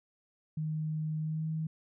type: tone with pitch glide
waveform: sine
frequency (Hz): 155.56 to 158.37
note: D#3 to D#3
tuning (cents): 0 to +31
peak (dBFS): -31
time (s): 0.57-1.67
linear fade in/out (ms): 5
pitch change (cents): +31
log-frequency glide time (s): 1.2-1.47
effects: none